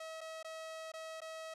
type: tone with dropouts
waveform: sawtooth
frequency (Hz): 642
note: E5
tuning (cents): -46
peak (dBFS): -40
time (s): 0-1.54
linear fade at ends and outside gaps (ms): 5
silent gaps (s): 0.208-0.212 / 0.429-0.445 / 0.919-0.937 / 1.205-1.216
effects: low-pass 9000 Hz 12 dB/octave